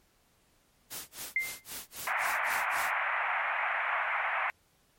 white noise with tremolo, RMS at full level -39 dBFS, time 0.9-2.92 s, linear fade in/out 20 ms, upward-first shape sine, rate 3.8 Hz, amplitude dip 100%
sine tone with exponential decay, 2093 Hz, C7, in tune, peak -23 dBFS, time 1.36-1.64 s, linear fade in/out 2 ms, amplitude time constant 60 ms
white band-pass noise, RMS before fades -31 dBFS, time 2.07-4.5 s, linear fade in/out 0 ms, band 670 to 2300 Hz, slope 48 dB/octave
effects pink hiss -68 dBFS RMS until 4.98 s + MP3 64 kbps

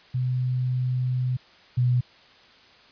sine tone pair in turn, 126.7 / 124.02 Hz, B2 / B2, +45 / +8 cents, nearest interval unison, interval 37 cents, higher first, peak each -22 / -18 dBFS, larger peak second, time 0.14-1.37 / 1.77-2.01 s, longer first, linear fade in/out 10 ms, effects white hiss -53 dBFS RMS until 2.91 s + resampled to 11025 Hz

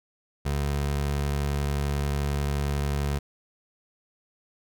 25% pulse tone, 71.3 Hz, C#2, 49 cents sharp, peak -21 dBFS, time 0.45-3.19 s, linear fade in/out 10 ms, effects none

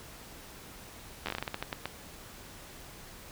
slowing click train, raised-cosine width 0.3 ms, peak -17 dBFS, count 13, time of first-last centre 1.26-1.856 s, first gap 11 ms, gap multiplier 1.25, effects pink hiss -49 dBFS RMS until 3.31 s

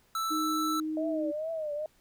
square tone, 1321 Hz, E6, 3 cents sharp, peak -30 dBFS, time 0.15-0.8 s, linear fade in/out 2 ms
sine tone with pitch glide, 311.1 to 312.9 Hz, D#4 to D#4, 0 to +10 cents, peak -30 dBFS, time 0.3-1.32 s, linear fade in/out 20 ms, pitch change +10 cents, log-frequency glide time 0.69-1.15 s
sine tone with vibrato, 620 Hz, D#5, 6 cents flat, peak -31 dBFS, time 0.97-1.86 s, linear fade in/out 2 ms, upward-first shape triangle, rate 2.3 Hz, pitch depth 120 cents each way
effects pink hiss -66 dBFS RMS until 2 s

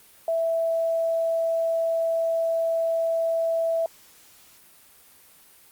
sine tone, 659.3 Hz, E5, in tune, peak -21 dBFS, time 0.28-3.86 s, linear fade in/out 2 ms, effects white hiss -53 dBFS RMS until 5.71 s + Opus 32 kbps

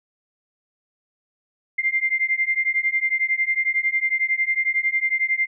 sine beating tone pair, 2093 / 2104 Hz, C7 / C7, 0 / +9 cents, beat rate 11 Hz, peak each -22 dBFS, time 1.78-5.47 s, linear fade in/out 10 ms, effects none

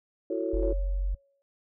sine chord, F# minor seventh, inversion third, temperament just, 333 / 370 / 444 / 555 Hz, E4 / F#4 / A4 / C#5, +18 / 0 / +16 / +2 cents, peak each -31 / -32 / -33 / -33 dBFS, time 0.3-0.73 s, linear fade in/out 5 ms
sine tone, 46.25 Hz, F#1, in tune, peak -25 dBFS, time 0.53-1.15 s, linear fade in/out 10 ms
sine tone with exponential decay, 556 Hz, C#5, 5 cents sharp, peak -32 dBFS, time 0.63-1.42 s, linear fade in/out 0 ms, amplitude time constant 170 ms
effects noise-tail reverb RT60 0.1 s tail -23 dB re dry + tanh soft clip ceiling -13 dBFS

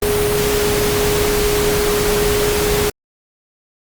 sine tone in noise, 415.3 Hz, G#4, in tune, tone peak -16 dBFS, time 0.02-2.9 s, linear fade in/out 5 ms, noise pink, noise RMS -19 dBFS, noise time 0.02-2.9 s, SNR 0 dB, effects Opus 32 kbps

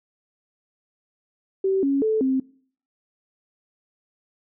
sine tone with pitch steps, 384.7 / 276.5 / 437.3 / 263.3 Hz, G4 / C#4 / A4 / C4, -33 / -4 / -11 / +11 cents, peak -18 dBFS, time 1.64-2.4 s, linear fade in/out 5 ms, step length 190 ms, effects noise-tail reverb RT60 0.5 s tail -22 dB re dry

